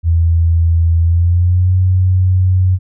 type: tone with pitch glide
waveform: sine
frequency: 83.3 to 92.43 Hz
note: E2 to F#2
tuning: +19 to -1 cents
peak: -8 dBFS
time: 0.03-2.79 s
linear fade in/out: 50 ms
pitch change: +180 cents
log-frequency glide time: 1.01-1.75 s
effects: none